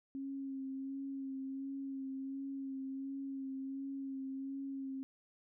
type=tone with vibrato; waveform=sine; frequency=270.4 Hz; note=C#4; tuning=43 cents flat; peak=-39 dBFS; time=0.15-5.03 s; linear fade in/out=0 ms; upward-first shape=sine; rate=1.4 Hz; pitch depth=21 cents each way; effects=none